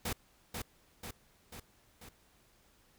pink noise with echo, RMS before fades -36 dBFS, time 0.05-0.13 s, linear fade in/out 5 ms, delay 490 ms, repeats 4, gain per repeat -4 dB, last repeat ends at 2.09 s, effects pink hiss -67 dBFS RMS until 2.98 s

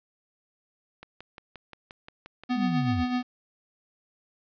click train, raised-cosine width 0.3 ms, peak -27 dBFS, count 9, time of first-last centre 1.03-2.436 s, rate 5.69 Hz
square tone with tremolo, 248.9 Hz, B3, 14 cents sharp, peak -24 dBFS, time 2.49-3.23 s, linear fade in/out 20 ms, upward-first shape sine, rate 7.9 Hz, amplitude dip 50%
sine linear sweep, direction down, 221.8 to 71 Hz, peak -26 dBFS, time 2.54-3.05 s, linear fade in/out 50 ms
effects resampled to 11025 Hz + 9-bit

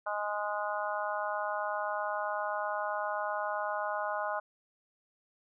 harmonic tone, 207.7 Hz, G#3, in tune, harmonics 3 / 4 / 5 / 6 / 7, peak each -36 / -37 / -38 / -39 / -39 dBFS, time 0.06-4.4 s, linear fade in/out 10 ms, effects none

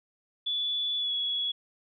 sine tone with pitch glide, 3446 to 3367 Hz, A7 to G#7, -37 to +23 cents, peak -27 dBFS, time 0.46-1.52 s, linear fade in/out 10 ms, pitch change -40 cents, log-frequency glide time 0.98-1.12 s, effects none

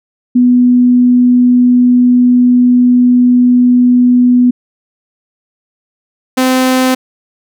sine / sawtooth tone pair in turn, 246.9 / 257.8 Hz, B3 / C4, 0 / -26 cents, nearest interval minor second, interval 74 cents, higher second, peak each -4 dBFS, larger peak neither, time 0.35-4.51 / 6.37-6.95 s, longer first, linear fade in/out 10 ms, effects none

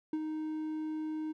triangle tone with ADSR envelope, 311.1 Hz, D#4, in tune, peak -27 dBFS, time 0.13-1.33 s, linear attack 3 ms, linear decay 50 ms, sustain -5 dB, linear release 20 ms, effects none

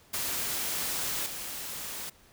white noise with level steps, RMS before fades -32 / -38 dBFS, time 0.13-2.1 s, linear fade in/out 10 ms, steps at 1.26 s, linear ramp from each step 2 ms, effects pink hiss -59 dBFS RMS until 2.32 s

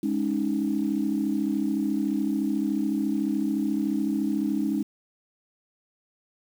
sine chord, Ab suspended fourth, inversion none, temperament equal, 207.7 / 277.2 / 311.1 Hz, Ab3 / Db4 / Eb4, 0 / 0 / 0 cents, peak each -27 dBFS, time 0.03-4.83 s, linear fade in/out 5 ms, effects tanh soft clip ceiling -14 dBFS + 8-bit

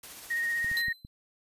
white noise with tremolo, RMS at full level -44 dBFS, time 0.03-0.82 s, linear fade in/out 5 ms, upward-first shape sine, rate 15 Hz, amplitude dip 30%
sine tone with vibrato, 1864.7 Hz, A#6, in tune, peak -27 dBFS, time 0.3-0.93 s, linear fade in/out 10 ms, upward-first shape sine, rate 16 Hz, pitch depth 16 cents each way
clicks, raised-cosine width 5 ms, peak -31 dBFS, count 4, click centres 0.645 / 0.715 / 0.883 / 1.049 s
45% pulse tone with exponential decay, 4057 Hz, B7, 46 cents sharp, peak -27 dBFS, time 0.77-1.07 s, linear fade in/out 0 ms, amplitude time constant 64 ms
effects resampled to 32000 Hz

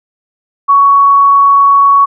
sine tone, 1118 Hz, C#6, 14 cents sharp, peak -3 dBFS, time 0.68-2.06 s, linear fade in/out 20 ms, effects none

